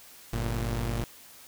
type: tone pair together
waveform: sawtooth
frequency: 48.71 / 116.1 Hz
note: G1 / A#2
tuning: -10 / -7 cents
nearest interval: octave + minor third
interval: 1503 cents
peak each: -27 / -27 dBFS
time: 0.33-1.04 s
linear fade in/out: 0 ms
effects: white hiss -51 dBFS RMS until 1.47 s